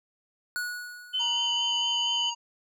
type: tone with exponential decay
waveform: square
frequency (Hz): 1463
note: F#6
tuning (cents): -20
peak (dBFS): -28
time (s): 0.56-1.71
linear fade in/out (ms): 0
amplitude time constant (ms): 250
type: tone with vibrato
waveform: sine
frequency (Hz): 3031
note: F#7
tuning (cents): +41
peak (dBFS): -25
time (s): 1.13-2.31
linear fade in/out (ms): 20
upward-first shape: sine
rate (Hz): 4.3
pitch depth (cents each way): 15
type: harmonic tone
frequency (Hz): 944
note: A#5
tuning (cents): +22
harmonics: 1 / 3 / 5 / 7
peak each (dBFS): -34 / -38 / -42 / -38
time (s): 1.19-2.35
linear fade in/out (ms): 20
effects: none